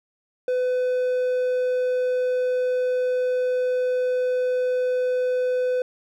triangle tone, 503 Hz, B4, 32 cents sharp, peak -18 dBFS, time 0.48-5.82 s, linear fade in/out 2 ms, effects none

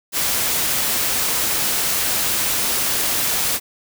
white noise, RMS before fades -20 dBFS, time 0.12-3.6 s, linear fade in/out 50 ms, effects none

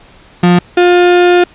35% pulse tone pair in turn, 176.8 / 354.4 Hz, F3 / F4, +22 / +25 cents, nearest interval octave, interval 1203 cents, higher second, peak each -3 dBFS, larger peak neither, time 0.43-0.59 / 0.77-1.44 s, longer second, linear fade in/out 5 ms, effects pink hiss -41 dBFS RMS until 1.54 s + resampled to 8000 Hz

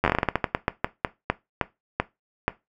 slowing click train, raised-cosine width 0.5 ms, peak -5 dBFS, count 20, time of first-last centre 0.04-2.48 s, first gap 10 ms, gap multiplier 1.24, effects noise-tail reverb RT60 0.2 s tail -17 dB re dry

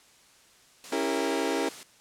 white high-pass noise, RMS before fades -43 dBFS, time 0.84-1.83 s, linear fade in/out 0 ms, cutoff 120 Hz, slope 96 dB/octave
30% pulse chord, C# diminished seventh, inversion none, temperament equal with one note detuned, 277.2 / 329.6 / 399.8 / 466.2 Hz, C#4 / E4 / G4 / Bb4, 0 / 0 / +34 / 0 cents, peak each -29 dBFS, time 0.92-1.69 s, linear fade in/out 5 ms
effects white hiss -58 dBFS RMS until 2 s + low-pass 9000 Hz 12 dB/octave

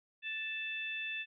harmonic tone, 880 Hz, A5, in tune, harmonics 2 / 3 / 4, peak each -43 / -38 / -45 dBFS, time 0.22-1.26 s, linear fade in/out 50 ms, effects none

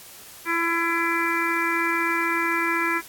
harmonic tone, 335.8 Hz, E4, 32 cents sharp, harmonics 1 / 3 / 4 / 5 / 6 / 7, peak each -28 / -28 / -28 / -28 / -28 / -28 dBFS, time 0.45-3.02 s, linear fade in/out 50 ms, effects white hiss -44 dBFS RMS until 3.08 s + AAC 64 kbps

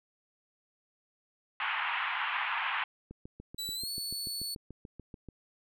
pink band-pass noise, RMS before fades -33 dBFS, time 1.6-2.84 s, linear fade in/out 2 ms, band 860 to 3000 Hz, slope 48 dB/octave
click train, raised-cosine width 3 ms, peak -32 dBFS, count 16, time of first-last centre 3.11-5.287 s, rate 6.89 Hz
sawtooth tone with pitch glide, 3951 to 4435 Hz, B7 to C#8, 0 to 0 cents, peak -32 dBFS, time 3.58-4.55 s, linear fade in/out 10 ms, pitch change +200 cents, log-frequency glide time 3.75-3.9 s
effects none

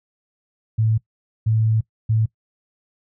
sine tone bursts at uneven times, 110.6 Hz, A2, 9 cents sharp, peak -15 dBFS, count 3, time 0.78-0.98 / 1.46-1.81 / 2.09-2.26 s, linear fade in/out 10 ms, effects noise-tail reverb RT60 0.1 s tail -21 dB re dry

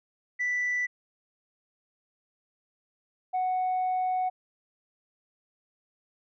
sine tone pair in turn, 1975.5 / 740 Hz, B6 / F#5, 0 / 0 cents, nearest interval octave + perfect fourth, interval 1700 cents, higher first, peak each -24 / -23 dBFS, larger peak second, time 0.39-0.87 / 3.33-4.3 s, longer second, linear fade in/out 20 ms, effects tanh soft clip ceiling -23 dBFS

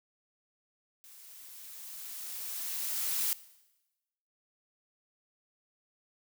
blue noise with level ramp, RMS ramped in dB -54 to -30 dBFS, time 1.04-3.33 s, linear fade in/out 0 ms, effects noise-tail reverb RT60 1.0 s tail -18 dB re dry

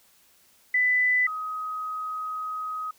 sine tone pair in turn, 1996 / 1260 Hz, B6 / D#6, +18 / +21 cents, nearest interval minor sixth, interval 797 cents, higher first, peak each -19 / -29 dBFS, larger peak first, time 0.74-1.27 / 1.27-2.91 s, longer second, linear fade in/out 5 ms, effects white hiss -60 dBFS RMS until 2.98 s

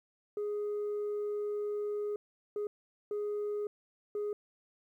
sine tone bursts at uneven times, 415.3 Hz, G#4, in tune, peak -30 dBFS, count 4, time 0.37-2.16 / 2.56-2.67 / 3.11-3.67 / 4.15-4.33 s, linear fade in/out 2 ms, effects tanh soft clip ceiling -31 dBFS + 12-bit

